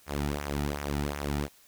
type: tone with flanger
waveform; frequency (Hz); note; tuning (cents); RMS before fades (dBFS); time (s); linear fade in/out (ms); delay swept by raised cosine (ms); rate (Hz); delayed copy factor
sawtooth; 72.2; D2; -29; -32; 0.06-1.49; 50; 0.22 to 1.92; 2.7; -0.7
effects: white hiss -59 dBFS RMS until 1.67 s